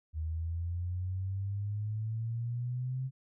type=exponential sweep; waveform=sine; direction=up; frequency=77.9 to 132.6 Hz; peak=-32 dBFS; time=0.13-3.11 s; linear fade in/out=50 ms; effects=none